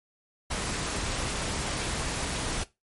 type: noise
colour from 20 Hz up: pink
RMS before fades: -31 dBFS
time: 0.5-2.64 s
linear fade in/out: 10 ms
effects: noise-tail reverb RT60 0.2 s tail -17 dB re dry + MP3 48 kbps